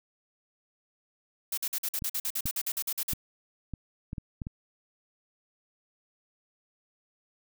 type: noise bursts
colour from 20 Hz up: blue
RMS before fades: -31 dBFS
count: 16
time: 1.52-3.136 s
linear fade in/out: 5 ms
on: 56 ms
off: 48 ms
type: clicks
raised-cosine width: 5 ms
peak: -23 dBFS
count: 8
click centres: 2.022 / 2.457 / 3.133 / 3.737 / 4.131 / 4.182 / 4.418 / 4.469 s
effects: none